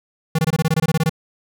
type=tone bursts; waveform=square; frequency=160 Hz; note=D#3; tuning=49 cents sharp; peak=-15 dBFS; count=13; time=0.35-1.095 s; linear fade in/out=5 ms; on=37 ms; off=22 ms; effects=none